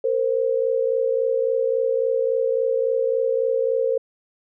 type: tone pair together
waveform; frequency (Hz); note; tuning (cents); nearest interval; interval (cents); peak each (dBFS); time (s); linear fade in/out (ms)
sine; 459.7 / 523.3; A#4 / C5; -24 / 0; major second; 224; -21; 0.04-3.98; 5
effects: none